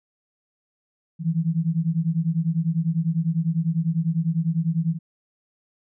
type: beating tone pair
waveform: sine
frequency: 159.5 / 169.5 Hz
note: D#3 / E3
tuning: +43 / +49 cents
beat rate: 10 Hz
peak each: -23 dBFS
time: 1.19-4.99 s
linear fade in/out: 50 ms
effects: none